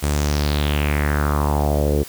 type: tone with low-pass filter sweep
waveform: sawtooth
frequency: 73.4 Hz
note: D2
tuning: in tune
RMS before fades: -19 dBFS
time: 0.02-2.04 s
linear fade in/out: 20 ms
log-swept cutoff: 9200 to 410 Hz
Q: 3.7
effects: white hiss -38 dBFS RMS until 2.08 s